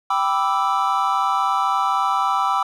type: chord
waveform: triangle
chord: E minor seventh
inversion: first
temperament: equal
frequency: 784 / 987.8 / 1174.7 / 1318.5 Hz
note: G5 / B5 / D6 / E6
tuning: 0 / 0 / 0 / 0 cents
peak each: -21 dBFS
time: 0.1-2.63 s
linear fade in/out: 5 ms
effects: none